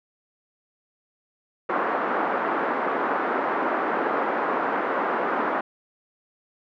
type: band-pass noise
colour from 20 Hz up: white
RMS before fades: -25 dBFS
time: 1.69-5.61 s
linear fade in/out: 5 ms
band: 250 to 1400 Hz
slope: 24 dB/octave
effects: none